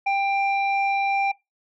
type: tone pair together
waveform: sine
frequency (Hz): 791.2 / 2371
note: G5 / D7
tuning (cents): +16 / +16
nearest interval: octave + perfect fifth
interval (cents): 1900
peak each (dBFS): -19 / -23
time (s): 0.06-1.32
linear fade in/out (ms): 10
effects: noise-tail reverb RT60 0.2 s tail -23 dB re dry + tanh soft clip ceiling -16 dBFS